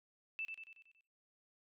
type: tone with echo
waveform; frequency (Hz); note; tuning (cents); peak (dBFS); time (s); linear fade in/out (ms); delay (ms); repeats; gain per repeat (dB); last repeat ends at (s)
sine; 2645; E7; +5; -38; 0.39-0.45; 0; 93; 6; -5; 1.008
effects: noise-tail reverb RT60 0.7 s tail -21 dB re dry